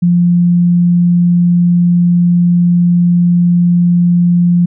sine tone, 174.61 Hz, F3, in tune, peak -6 dBFS, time 0.02-4.66 s, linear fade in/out 10 ms, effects none

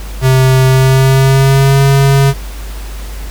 square tone with pitch glide, 130.81 to 137.63 Hz, C3 to C#3, 0 to -12 cents, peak -6 dBFS, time 0.21-2.34 s, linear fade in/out 50 ms, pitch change +88 cents, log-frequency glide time 0.67-1.82 s, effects added 50 Hz sine -21 dBFS peak until 3.3 s + pink hiss -32 dBFS RMS until 3.3 s

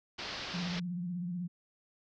white low-pass noise, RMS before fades -41 dBFS, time 0.18-0.8 s, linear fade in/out 10 ms, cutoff 5200 Hz, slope 48 dB/octave
sine tone with vibrato, 176.5 Hz, F3, 19 cents sharp, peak -34 dBFS, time 0.53-1.48 s, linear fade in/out 20 ms, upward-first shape sine, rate 16 Hz, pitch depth 64 cents each way
effects none

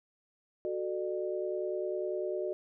sine chord, D major, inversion first, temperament equal with one note detuned, 370 / 440 / 602.1 Hz, F#4 / A4 / D5, 0 / 0 / +43 cents, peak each -34 / -39 / -36 dBFS, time 0.65-2.53 s, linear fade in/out 0 ms, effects none

